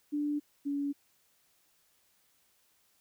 sine tone pair in turn, 293.7 / 283.9 Hz, D4 / C#4, 0 / +41 cents, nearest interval minor second, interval 59 cents, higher first, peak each -29 / -30 dBFS, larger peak first, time 0.12-0.4 / 0.65-0.93 s, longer neither, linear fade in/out 20 ms, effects white hiss -70 dBFS RMS until 3 s

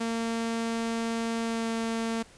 sawtooth tone with pitch glide, 228.9 to 227.3 Hz, A#3 to A#3, -31 to -43 cents, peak -24 dBFS, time 0-2.23 s, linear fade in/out 10 ms, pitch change -12 cents, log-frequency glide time 1.43-1.68 s, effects pink hiss -54 dBFS RMS until 2.37 s + resampled to 22050 Hz

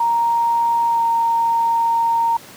sine tone with pitch glide, 932.3 to 923.7 Hz, A#5 to A#5, 0 to -16 cents, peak -14 dBFS, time 0-2.37 s, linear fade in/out 5 ms, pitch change -16 cents, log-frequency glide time 0.89-1.01 s, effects pink hiss -40 dBFS RMS until 2.56 s + high-pass 150 Hz 12 dB/octave

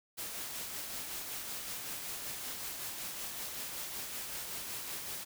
white noise with tremolo, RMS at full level -40 dBFS, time 0.17-5.25 s, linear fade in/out 20 ms, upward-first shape sine, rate 5.3 Hz, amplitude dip 30%, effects none

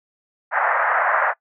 white band-pass noise, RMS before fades -19 dBFS, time 0.51-1.34 s, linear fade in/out 50 ms, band 580 to 1800 Hz, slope 48 dB/octave, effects noise-tail reverb RT60 0.1 s tail -21 dB re dry

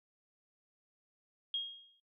sine tone with exponential decay, 3259 Hz, G#7, 33 cents flat, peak -31 dBFS, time 1.54-2 s, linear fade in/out 2 ms, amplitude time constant 98 ms, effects noise-tail reverb RT60 0.2 s tail -24 dB re dry

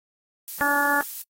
violet noise, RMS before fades -33 dBFS, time 0.48-1.22 s, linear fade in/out 0 ms
harmonic tone, 286.7 Hz, D4, 42 cents flat, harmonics 1 / 2 / 3 / 4 / 5 / 6, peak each -30 / -31 / -26 / -28 / -24 / -24 dBFS, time 0.61-1.01 s, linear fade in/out 0 ms
effects noise-tail reverb RT60 0.1 s tail -25 dB re dry + AAC 48 kbps

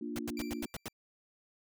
sine chord, Bb major, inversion none, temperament equal, 233.1 / 293.7 / 349.2 Hz, Bb3 / D4 / F4, 0 / 0 / 0 cents, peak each -40 / -40 / -43 dBFS, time 0.01-0.66 s, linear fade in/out 5 ms
pink noise bursts, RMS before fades -40 dBFS, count 7, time 0.16-0.882 s, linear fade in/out 0 ms, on 26 ms, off 90 ms
25% pulse tone with exponential decay, 2349 Hz, D7, in tune, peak -39 dBFS, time 0.37-0.93 s, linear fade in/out 2 ms, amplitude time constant 120 ms
effects none

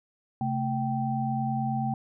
sine tone cluster, 132.7 / 222.1 / 778 Hz, C3 / A3 / G5, +25 / +16 / -13 cents, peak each -30 dBFS, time 0.41-1.94 s, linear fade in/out 2 ms, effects none

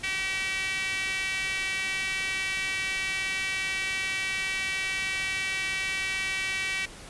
sawtooth tone with high-pass filter, 382.4 Hz, G4, 43 cents flat, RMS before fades -30 dBFS, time 0.03-6.86 s, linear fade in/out 10 ms, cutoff 2200 Hz, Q 4.4, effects pink hiss -45 dBFS RMS until 7.09 s + resampled to 24000 Hz

